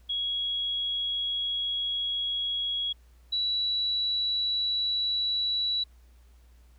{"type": "tone pair in turn", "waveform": "sine", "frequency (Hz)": [3322, 3928], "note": ["G#7", "B7"], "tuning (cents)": [0, -10], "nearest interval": "minor third", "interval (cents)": 290, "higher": "second", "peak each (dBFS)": [-27, -25], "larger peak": "second", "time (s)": [[0.09, 2.93], [3.32, 5.84]], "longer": "first", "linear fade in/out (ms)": 10, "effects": ["added 60 Hz sine -53 dBFS peak until 6.78 s", "pink hiss -67 dBFS RMS until 6.78 s"]}